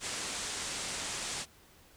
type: low-pass noise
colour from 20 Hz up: white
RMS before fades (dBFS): -38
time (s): 0-1.46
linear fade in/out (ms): 50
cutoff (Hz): 9000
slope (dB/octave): 48
effects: pink hiss -60 dBFS RMS until 1.96 s

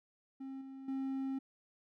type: tone with level steps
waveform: triangle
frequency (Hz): 267.8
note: C4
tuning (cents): +40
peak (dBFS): -40 / -44 / -33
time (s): 0.4-1.39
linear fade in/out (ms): 10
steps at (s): 0.61 / 0.88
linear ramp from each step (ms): 5
effects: none

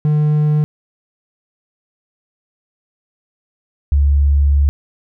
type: tone pair in turn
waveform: triangle / sine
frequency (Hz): 150.7 / 71.12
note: D3 / C#2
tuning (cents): +45 / +45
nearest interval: octave + minor second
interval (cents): 1300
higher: first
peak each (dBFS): -9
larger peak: neither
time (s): 0.05-0.64 / 3.92-4.69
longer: second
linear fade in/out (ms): 0
effects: none

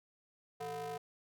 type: ring-modulated tone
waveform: square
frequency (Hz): 139.5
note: C#3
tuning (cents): +11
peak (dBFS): -37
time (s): 0.6-0.98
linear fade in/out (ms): 10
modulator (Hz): 584
effects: none

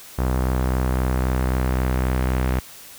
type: tone with low-pass filter sweep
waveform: sawtooth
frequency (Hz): 63.8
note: C2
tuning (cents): -43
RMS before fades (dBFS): -21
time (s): 0.18-2.6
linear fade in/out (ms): 10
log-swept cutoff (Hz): 1300 to 2200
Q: 1.1
effects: white hiss -42 dBFS RMS until 2.98 s

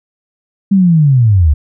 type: linear sweep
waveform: sine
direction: down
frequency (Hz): 201.5 to 67.8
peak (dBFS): -5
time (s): 0.71-1.54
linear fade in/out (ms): 10
effects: none

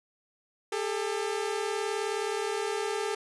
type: tone pair together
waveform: sawtooth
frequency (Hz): 401.9 / 441.2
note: G4 / A4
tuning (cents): +43 / +5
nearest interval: major second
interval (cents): 162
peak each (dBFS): -28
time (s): 0.72-3.15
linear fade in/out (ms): 5
effects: resampled to 24000 Hz

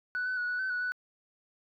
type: tone with pitch steps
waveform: sine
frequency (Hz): 1484 / 1508 / 1463 / 1475 / 1528 / 1471 / 1486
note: F#6 / F#6 / F#6 / F#6 / G6 / F#6 / F#6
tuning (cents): +5 / +32 / -20 / -6 / -45 / -11 / +7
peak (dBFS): -28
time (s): 0.15-0.92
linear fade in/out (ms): 0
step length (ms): 110
effects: tanh soft clip ceiling -27 dBFS

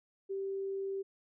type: tone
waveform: sine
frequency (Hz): 389.9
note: G4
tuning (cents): -9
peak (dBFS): -34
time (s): 0.29-1.03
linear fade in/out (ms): 20
effects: none

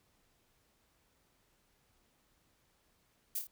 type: noise with echo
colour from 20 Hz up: violet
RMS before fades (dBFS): -36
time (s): 3.35-3.39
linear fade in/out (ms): 5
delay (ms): 27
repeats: 3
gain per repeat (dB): -5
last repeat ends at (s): 3.471
effects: pink hiss -73 dBFS RMS until 3.51 s

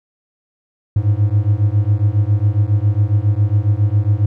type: beating tone pair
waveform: triangle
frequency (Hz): 100 / 107.3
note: G2 / A2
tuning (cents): +35 / -43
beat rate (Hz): 7.3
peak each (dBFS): -13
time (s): 0.96-4.26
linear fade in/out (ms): 5
effects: none

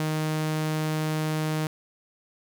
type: tone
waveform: sawtooth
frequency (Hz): 155.56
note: D#3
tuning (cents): 0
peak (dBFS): -21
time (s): 0-1.67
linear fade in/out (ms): 2
effects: none

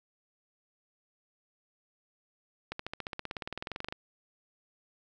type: accelerating click train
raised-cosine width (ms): 0.3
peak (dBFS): -20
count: 23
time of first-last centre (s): 2.72-3.925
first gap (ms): 74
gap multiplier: 0.97
effects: none

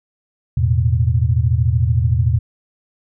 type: chord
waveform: sine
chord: E suspended fourth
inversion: none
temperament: equal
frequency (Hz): 82.41 / 110 / 123.47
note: E2 / A2 / B2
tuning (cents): 0 / 0 / 0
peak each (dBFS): -17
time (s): 0.57-2.39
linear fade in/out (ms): 5
effects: none

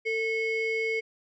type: ring-modulated tone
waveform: triangle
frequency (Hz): 1318.5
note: E6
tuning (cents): 0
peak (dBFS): -21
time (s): 0.05-1.01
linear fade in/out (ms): 20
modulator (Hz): 871
effects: resampled to 16000 Hz

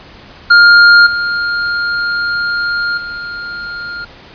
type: tone with level steps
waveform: square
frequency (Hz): 1409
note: F6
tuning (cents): +15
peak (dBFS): -3 / -14 / -22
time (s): 0.5-4.05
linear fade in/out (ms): 10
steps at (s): 1.06 / 2.97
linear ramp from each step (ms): 10
effects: pink hiss -37 dBFS RMS until 4.34 s + resampled to 11025 Hz

